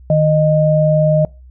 sine tone pair together, 154.5 / 618 Hz, D#3 / D#5, -12 / -12 cents, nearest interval 2 octaves, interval 2400 cents, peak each -12 dBFS, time 0.1-1.25 s, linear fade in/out 2 ms, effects noise-tail reverb RT60 0.3 s tail -25 dB re dry + added 63 Hz sine -37 dBFS peak until 1.5 s

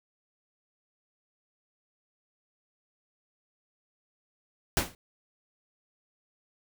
pink noise with exponential decay, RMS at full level -21 dBFS, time 4.77-4.95 s, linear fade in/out 1 ms, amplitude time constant 39 ms, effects none

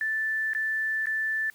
sine tone with dropouts, 1760 Hz, A6, in tune, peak -25 dBFS, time 0.01-1.5 s, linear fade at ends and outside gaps 1 ms, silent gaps 0.534-0.549 / 1.058-1.069 s, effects white hiss -58 dBFS RMS until 1.54 s

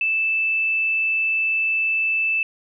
sine tone, 2637 Hz, E7, in tune, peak -18 dBFS, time 0.01-2.43 s, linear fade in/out 2 ms, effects none

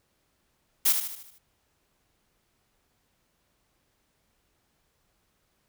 blue noise with echo, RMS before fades -21 dBFS, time 0.85-0.93 s, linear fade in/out 10 ms, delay 76 ms, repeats 6, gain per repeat -6 dB, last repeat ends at 1.386 s, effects pink hiss -72 dBFS RMS until 5.68 s

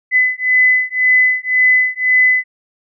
sine beating tone pair, 2011 / 2012.9 Hz, B6 / B6, +31 / +32 cents, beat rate 1.9 Hz, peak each -13 dBFS, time 0.11-2.44 s, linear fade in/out 50 ms, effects none

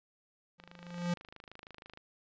square tone with exponential growth, 174.61 Hz, F3, in tune, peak -29 dBFS, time 0.58-1.14 s, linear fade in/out 5 ms, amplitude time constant 120 ms
click train, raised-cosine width 0.3 ms, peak -33 dBFS, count 37, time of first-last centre 0.6-1.974 s, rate 26.2 Hz
effects resampled to 16000 Hz

